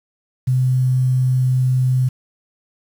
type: tone with quantisation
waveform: sine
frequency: 128.2 Hz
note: C3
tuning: 35 cents flat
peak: -13 dBFS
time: 0.47-2.09 s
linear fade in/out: 10 ms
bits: 7
effects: none